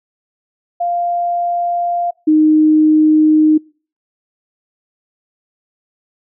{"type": "tone pair in turn", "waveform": "sine", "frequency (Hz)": [697, 309.1], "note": ["F5", "D#4"], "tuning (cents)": [-4, -11], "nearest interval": "octave + major second", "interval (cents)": 1407, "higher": "first", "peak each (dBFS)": [-14, -7], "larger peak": "second", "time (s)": [[0.8, 2.11], [2.27, 3.58]], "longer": "neither", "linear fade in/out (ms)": 10, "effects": ["noise-tail reverb RT60 0.4 s tail -26 dB re dry"]}